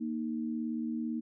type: tone pair together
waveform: sine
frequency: 233.2 / 311.1 Hz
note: A#3 / D#4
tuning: +1 / 0 cents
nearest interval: perfect fourth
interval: 499 cents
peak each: -33 / -37 dBFS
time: 0-1.21 s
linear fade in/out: 20 ms
effects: none